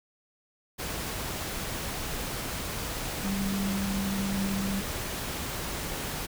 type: tone in noise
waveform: sine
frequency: 196 Hz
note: G3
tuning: in tune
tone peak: -28 dBFS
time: 3.23-4.81 s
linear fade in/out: 20 ms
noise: pink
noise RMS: -34 dBFS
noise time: 0.78-6.27 s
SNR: +3 dB
effects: none